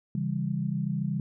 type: chord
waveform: sine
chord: C# diminished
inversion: none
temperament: just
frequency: 138.59 / 166.31 / 199.57 Hz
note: C#3 / E3 / G3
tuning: 0 / +16 / +31 cents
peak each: -31 dBFS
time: 0.15-1.2 s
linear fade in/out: 2 ms
effects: none